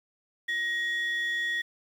sine tone pair together, 1885 / 3431 Hz, A#6 / A7, +19 / -44 cents, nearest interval minor seventh, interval 1037 cents, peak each -26 / -34 dBFS, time 0.48-1.62 s, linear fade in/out 10 ms, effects tanh soft clip ceiling -23 dBFS + 9-bit

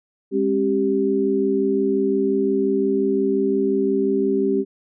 sine tone cluster, 205 / 270.7 / 390.8 Hz, G#3 / C#4 / G4, -22 / -41 / -5 cents, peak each -24 / -22 / -19 dBFS, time 0.31-4.65 s, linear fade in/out 50 ms, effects none

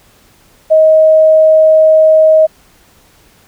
sine tone, 630 Hz, D#5, 21 cents sharp, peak -3 dBFS, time 0.7-2.47 s, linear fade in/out 20 ms, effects pink hiss -47 dBFS RMS until 3.47 s

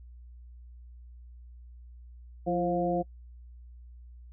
harmonic tone with a mistuned harmonic, 176.3 Hz, F3, 17 cents sharp, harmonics 1 / 2 / 3 / 4, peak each -31 / -31 / -31 / -31 dBFS, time 2.46-3.03 s, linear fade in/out 20 ms, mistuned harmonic 2, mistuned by -53 cents, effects noise-tail reverb RT60 0.1 s tail -25 dB re dry + added 60 Hz sine -46 dBFS peak until 4.32 s

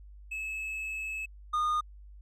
triangle tone pair in turn, 2594 / 1224.2 Hz, E7 / D#6, -28 / -28 cents, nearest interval octave + minor second, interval 1300 cents, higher first, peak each -32 / -24 dBFS, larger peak second, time 0.31-1.26 / 1.53-1.81 s, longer first, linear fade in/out 10 ms, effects added 50 Hz sine -47 dBFS peak until 2.21 s + resampled to 32000 Hz

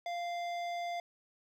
sine tone with hard clipping, 695 Hz, F5, 9 cents flat, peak -37 dBFS, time 0.06-1 s, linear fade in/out 2 ms, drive 13 dB, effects none

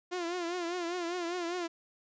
sawtooth tone with vibrato, 348.8 Hz, F4, 2 cents flat, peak -29 dBFS, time 0.11-1.68 s, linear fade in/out 20 ms, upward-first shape triangle, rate 5 Hz, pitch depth 94 cents each way, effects resampled to 16000 Hz

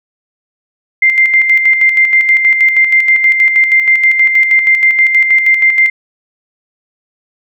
sine tone with tremolo, 2093 Hz, C7, in tune, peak -4 dBFS, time 1.02-5.9 s, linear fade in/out 5 ms, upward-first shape square, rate 6.3 Hz, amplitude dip 50%, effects none

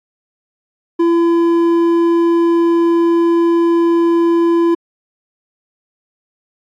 sine tone with hard clipping, 337.6 Hz, E4, 41 cents sharp, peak -11 dBFS, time 0.99-4.75 s, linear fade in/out 10 ms, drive 6 dB, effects AAC 64 kbps

